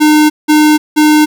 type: tone bursts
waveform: square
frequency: 303.9 Hz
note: D#4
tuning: 41 cents flat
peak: -5 dBFS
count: 3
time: 0-1.26 s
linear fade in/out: 20 ms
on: 300 ms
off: 180 ms
effects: none